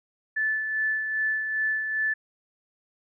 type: tone with tremolo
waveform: sine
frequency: 1746 Hz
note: A6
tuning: 14 cents flat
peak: -22 dBFS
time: 0.36-2.14 s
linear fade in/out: 10 ms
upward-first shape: sine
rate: 2.5 Hz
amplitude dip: 45%
effects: none